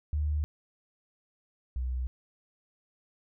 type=tone pair in turn; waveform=sine; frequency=74.9 / 62.98 Hz; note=D2 / B1; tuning=+35 / +35 cents; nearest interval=minor third; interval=300 cents; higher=first; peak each=-26 / -29 dBFS; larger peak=first; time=0.13-0.44 / 1.76-2.07 s; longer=neither; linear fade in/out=0 ms; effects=none